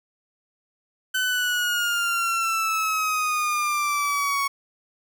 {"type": "exponential sweep", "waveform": "30% pulse", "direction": "down", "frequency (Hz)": [1520, 1108.7], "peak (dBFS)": -19, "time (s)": [1.14, 4.48], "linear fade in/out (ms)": 10, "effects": []}